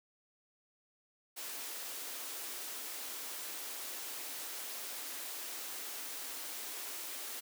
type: high-pass noise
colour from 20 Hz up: white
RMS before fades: -43 dBFS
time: 1.36-7.41 s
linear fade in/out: 20 ms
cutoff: 250 Hz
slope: 48 dB/octave
effects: none